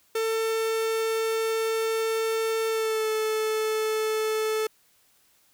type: tone with pitch glide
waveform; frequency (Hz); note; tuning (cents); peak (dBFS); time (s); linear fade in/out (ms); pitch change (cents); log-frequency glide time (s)
45% pulse; 447 to 435.8; A4 to A4; +27 to -17; -24; 0.15-4.67; 5; -44; 2.68-3.09
effects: white hiss -63 dBFS RMS until 5.53 s